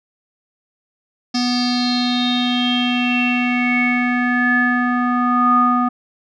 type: tone with low-pass filter sweep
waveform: square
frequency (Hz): 246.1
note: B3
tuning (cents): -6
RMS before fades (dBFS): -17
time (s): 1.34-5.89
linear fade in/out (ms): 10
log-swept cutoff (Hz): 5100 to 1100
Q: 10
effects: none